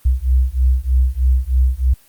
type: beating tone pair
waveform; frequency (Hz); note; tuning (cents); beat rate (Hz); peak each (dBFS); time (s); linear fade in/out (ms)
sine; 62.3 / 65.5; B1 / C2; +16 / +2; 3.2; -15; 0.05-1.94; 10
effects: white hiss -51 dBFS RMS until 2.08 s + Opus 24 kbps